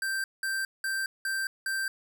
square tone bursts, 1568 Hz, G6, in tune, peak -29 dBFS, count 5, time 0.02-1.88 s, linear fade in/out 2 ms, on 220 ms, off 190 ms, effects none

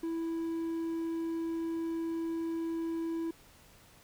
triangle tone, 329.6 Hz, E4, in tune, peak -30 dBFS, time 0.03-3.31 s, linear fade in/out 5 ms, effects pink hiss -59 dBFS RMS until 4.03 s

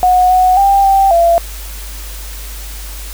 sine tone with pitch steps, 730 / 738 / 791 / 781 / 680 Hz, F#5 / F#5 / G5 / G5 / F5, -24 / -5 / +15 / -7 / -46 cents, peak -6 dBFS, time 0.03-1.38 s, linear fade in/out 0 ms, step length 270 ms, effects added 50 Hz sine -25 dBFS peak until 3.13 s + white hiss -31 dBFS RMS until 3.13 s

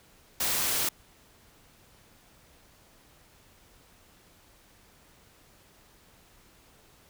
white noise, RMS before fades -28 dBFS, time 0.4-0.89 s, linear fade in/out 5 ms, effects pink hiss -59 dBFS RMS until 7.09 s

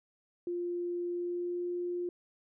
sine tone with pitch glide, 350 to 352.6 Hz, F4 to F4, +4 to +17 cents, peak -32 dBFS, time 0.47-2.09 s, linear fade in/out 2 ms, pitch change +13 cents, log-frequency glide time 1.1-1.67 s, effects none

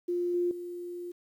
sine tone with level steps, 351.7 Hz, F4, 12 cents sharp, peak -27 / -25 / -36 dBFS, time 0.08-1.12 s, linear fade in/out 10 ms, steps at 0.34 / 0.51 s, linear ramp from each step 2 ms, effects 10-bit

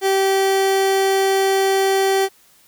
30% pulse tone, 387.4 Hz, G4, 20 cents flat, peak -12 dBFS, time 0.01-2.29 s, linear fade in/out 50 ms, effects white hiss -53 dBFS RMS until 2.67 s

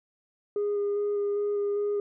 sine tone with vibrato, 409.2 Hz, G#4, 26 cents flat, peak -23 dBFS, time 0.56-2 s, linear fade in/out 2 ms, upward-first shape square, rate 2.5 Hz, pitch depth 10 cents each way, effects tanh soft clip ceiling -23 dBFS

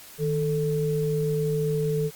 sine tone pair together, 154.94 / 440 Hz, D#3 / A4, -7 / 0 cents, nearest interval octave + tritone, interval 1807 cents, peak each -25 dBFS, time 0.18-2.11 s, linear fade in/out 50 ms, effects white hiss -46 dBFS RMS until 2.15 s + Opus 48 kbps

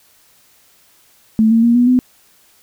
sine tone with pitch steps, 220 / 227.6 / 235.5 / 243.7 / 252.1 Hz, A3 / A#3 / A#3 / B3 / B3, 0 / -41 / +18 / -23 / +36 cents, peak -8 dBFS, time 1.39-1.99 s, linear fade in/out 0 ms, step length 120 ms, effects white hiss -52 dBFS RMS until 2.62 s

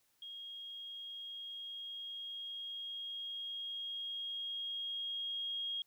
sine tone with level ramp, 3265 Hz, G#7, 30 cents flat, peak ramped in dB -45 to -36 dBFS, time 0.22-5.82 s, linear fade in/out 2 ms, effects white hiss -75 dBFS RMS until 5.86 s

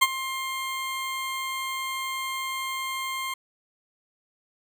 20% pulse tone with ADSR envelope, 1059 Hz, C6, 21 cents sharp, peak -9 dBFS, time 0.01-3.34 s, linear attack 15 ms, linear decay 39 ms, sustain -15 dB, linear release 5 ms, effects none

